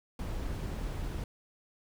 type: noise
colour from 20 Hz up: brown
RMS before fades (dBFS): -36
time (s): 0.19-1.24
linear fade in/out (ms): 2
effects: none